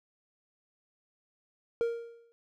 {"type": "tone with exponential decay", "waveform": "triangle", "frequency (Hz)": 466.2, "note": "A#4", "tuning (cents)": 0, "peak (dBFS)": -22, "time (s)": [1.81, 2.32], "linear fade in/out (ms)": 0, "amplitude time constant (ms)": 110, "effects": []}